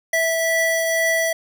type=tone pair together; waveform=square; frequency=655.7 / 1965 Hz; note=E5 / B6; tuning=-9 / -9 cents; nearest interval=octave + perfect fifth; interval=1900 cents; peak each=-21 dBFS; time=0.13-1.33 s; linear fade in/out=5 ms; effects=none